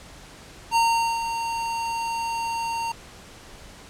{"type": "tone with ADSR envelope", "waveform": "square", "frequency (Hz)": 920, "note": "A#5", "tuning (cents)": -23, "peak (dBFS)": -17, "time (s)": [0.71, 2.92], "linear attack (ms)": 49, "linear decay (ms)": 440, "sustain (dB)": -9, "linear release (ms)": 5, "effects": ["pink hiss -45 dBFS RMS until 3.89 s", "low-pass 9000 Hz 12 dB/octave"]}